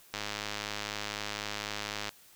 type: click train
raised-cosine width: 0.2 ms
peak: -17 dBFS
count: 204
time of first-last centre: 0.14-2.092 s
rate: 104 Hz
effects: white hiss -58 dBFS RMS until 2.35 s